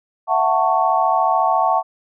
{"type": "chord", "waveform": "sine", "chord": "F# minor seventh", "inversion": "third", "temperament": "just", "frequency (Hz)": [666, 740, 888, 1110], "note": ["E5", "F#5", "A5", "C#6"], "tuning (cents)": [18, 0, 16, 2], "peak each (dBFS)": [-21, -18, -19, -20], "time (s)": [0.27, 1.83], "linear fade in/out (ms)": 50, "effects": []}